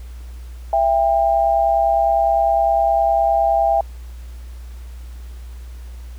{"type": "tone pair together", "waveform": "sine", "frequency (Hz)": [667, 796.8], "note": ["E5", "G5"], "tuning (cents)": [20, 28], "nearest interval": "minor third", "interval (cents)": 308, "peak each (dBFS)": -16, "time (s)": [0.73, 3.81], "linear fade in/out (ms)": 2, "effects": ["added 60 Hz sine -31 dBFS peak until 6.18 s", "pink hiss -50 dBFS RMS until 6.18 s"]}